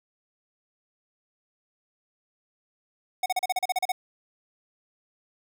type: tone bursts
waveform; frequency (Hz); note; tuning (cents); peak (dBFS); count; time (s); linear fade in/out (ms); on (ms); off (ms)
square; 740; F#5; 0; -23; 11; 3.23-3.92; 5; 30; 36
effects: none